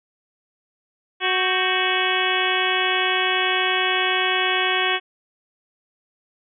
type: harmonic tone with a mistuned harmonic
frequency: 370.7 Hz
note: F#4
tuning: 3 cents sharp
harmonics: 1 / 2 / 3 / 4 / 5 / 6 / 7 / 8 / 9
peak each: -27 / -27 / -27 / -27 / -27 / -27 / -27 / -27 / -27 dBFS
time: 1.2-5 s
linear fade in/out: 50 ms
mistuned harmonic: 4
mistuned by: +88 cents
effects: none